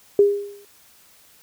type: tone with exponential decay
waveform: sine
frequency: 405.4 Hz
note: G#4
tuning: 42 cents flat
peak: -8 dBFS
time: 0.19-0.65 s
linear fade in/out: 2 ms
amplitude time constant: 100 ms
effects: white hiss -53 dBFS RMS until 1.42 s